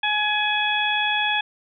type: harmonic tone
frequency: 842 Hz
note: G#5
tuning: 24 cents sharp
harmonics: 1 / 2 / 3 / 4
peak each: -25 / -25 / -25 / -25 dBFS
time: 0.03-1.41 s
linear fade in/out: 5 ms
effects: none